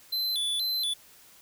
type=tone with vibrato; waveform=square; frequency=3753 Hz; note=A#7; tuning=11 cents sharp; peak=-27 dBFS; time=0.12-0.94 s; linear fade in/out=10 ms; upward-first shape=square; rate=2.1 Hz; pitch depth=140 cents each way; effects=white hiss -55 dBFS RMS until 1.41 s